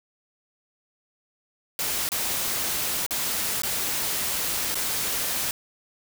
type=noise with dropouts; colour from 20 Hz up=white; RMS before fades=-27 dBFS; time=1.79-5.51 s; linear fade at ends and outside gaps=1 ms; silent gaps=2.09-2.118 / 3.064-3.108 / 3.62-3.634 / 4.745-4.754 s; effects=none